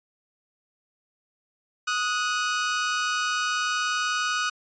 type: tone pair together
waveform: sawtooth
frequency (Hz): 1249.5 / 1470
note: D#6 / F#6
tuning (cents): +7 / -12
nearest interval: minor third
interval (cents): 281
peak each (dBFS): -23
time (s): 1.87-4.5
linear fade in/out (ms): 10
effects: resampled to 16000 Hz